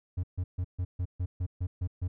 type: tone bursts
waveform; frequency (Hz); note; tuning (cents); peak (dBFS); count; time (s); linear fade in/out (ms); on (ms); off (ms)
triangle; 90; F#2; -47; -26; 10; 0.17-2.08; 10; 65; 140
effects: none